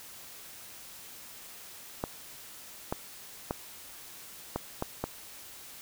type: clicks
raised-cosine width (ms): 1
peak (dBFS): -16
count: 6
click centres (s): 2.039 / 2.925 / 3.509 / 4.56 / 4.824 / 5.04
effects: white hiss -48 dBFS RMS until 5.81 s